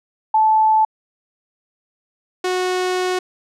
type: tone pair in turn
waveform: sine / sawtooth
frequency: 872 / 366.6 Hz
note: A5 / F#4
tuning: -16 / -16 cents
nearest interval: octave + minor third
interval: 1500 cents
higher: first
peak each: -11 / -14 dBFS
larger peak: first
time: 0.34-0.85 / 2.44-3.19 s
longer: second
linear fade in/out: 5 ms
effects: low-pass 8000 Hz 12 dB/octave